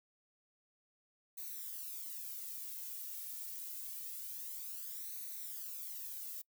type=noise with flanger; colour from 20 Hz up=violet; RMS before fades=-45 dBFS; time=1.37-6.42 s; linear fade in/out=10 ms; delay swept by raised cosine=0.48 to 2.18 ms; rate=0.26 Hz; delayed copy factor=+0.75; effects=noise-tail reverb RT60 0.1 s tail -25 dB re dry